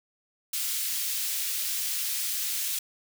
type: high-pass noise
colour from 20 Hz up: white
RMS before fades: -30 dBFS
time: 0.53-2.79 s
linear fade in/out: 5 ms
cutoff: 2600 Hz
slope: 12 dB/octave
effects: none